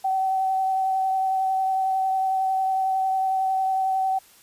sine tone with vibrato, 763 Hz, G5, 47 cents flat, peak -20 dBFS, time 0.04-4.19 s, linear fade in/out 10 ms, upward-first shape triangle, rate 11 Hz, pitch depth 16 cents each way, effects white hiss -53 dBFS RMS until 4.42 s + resampled to 32000 Hz

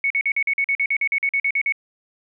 sine tone bursts, 2217 Hz, C#7, in tune, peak -17 dBFS, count 16, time 0.04-1.723 s, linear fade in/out 2 ms, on 63 ms, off 45 ms, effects none

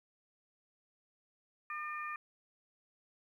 harmonic tone, 603 Hz, D5, 46 cents sharp, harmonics 2 / 3 / 4, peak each -40 / -44 / -46 dBFS, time 1.7-2.16 s, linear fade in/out 2 ms, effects 12-bit

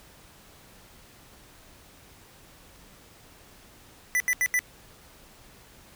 square tone bursts, 1988 Hz, B6, 11 cents sharp, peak -22 dBFS, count 4, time 4.15-4.591 s, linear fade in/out 0 ms, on 51 ms, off 79 ms, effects pink hiss -53 dBFS RMS until 5.95 s

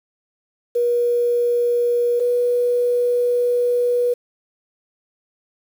sine tone pair in turn, 480 / 486.7 Hz, B4 / B4, -49 / -25 cents, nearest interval unison, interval 24 cents, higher second, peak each -15 dBFS, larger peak neither, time 0.75-2.2 / 2.2-4.14 s, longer second, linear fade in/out 10 ms, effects 7-bit

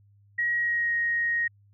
sine tone with pitch glide, 1901 to 1874.8 Hz, A#6 to A#6, +33 to +9 cents, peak -23 dBFS, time 0.38-1.48 s, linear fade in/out 10 ms, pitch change -24 cents, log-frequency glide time 0.56-0.95 s, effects added 101 Hz sine -56 dBFS peak until 1.73 s

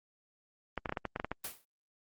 clicks, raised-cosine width 0.5 ms, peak -19 dBFS, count 10, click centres 0.777 / 0.858 / 0.894 / 0.924 / 0.972 / 1.053 / 1.161 / 1.199 / 1.246 / 1.316 s
white noise with exponential decay, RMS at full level -35 dBFS, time 1.44-1.65 s, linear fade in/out 5 ms, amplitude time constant 45 ms
effects Opus 32 kbps

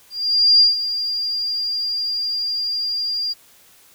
sine tone with ADSR envelope, 4796 Hz, D8, 36 cents sharp, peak -8 dBFS, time 0.1-3.34 s, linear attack 510 ms, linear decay 140 ms, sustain -12 dB, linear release 23 ms, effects white hiss -51 dBFS RMS until 3.94 s

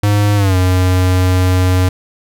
square tone with pitch glide, 103.1 to 91.85 Hz, G#2 to F#2, -12 to -12 cents, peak -10 dBFS, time 0.03-1.89 s, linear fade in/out 5 ms, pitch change -200 cents, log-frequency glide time 0.36-0.56 s, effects none

